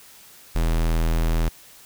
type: tone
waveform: square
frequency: 40.91 Hz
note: E1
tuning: 12 cents flat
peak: -19 dBFS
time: 0.55-1.49 s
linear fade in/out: 10 ms
effects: white hiss -48 dBFS RMS until 1.85 s